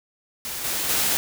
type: noise with level steps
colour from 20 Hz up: white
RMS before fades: -31 / -26 / -22 dBFS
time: 0.45-1.17 s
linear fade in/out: 0 ms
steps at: 0.64 / 0.89 s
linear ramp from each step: 5 ms
effects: none